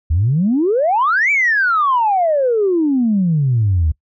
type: exponential two-way sweep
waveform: sine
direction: up then down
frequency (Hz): 73.42 to 2349 to 73.42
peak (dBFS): -11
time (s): 0.1-3.92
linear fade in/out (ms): 10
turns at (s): 1.31
effects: noise-tail reverb RT60 0.1 s tail -23 dB re dry + tanh soft clip ceiling -7 dBFS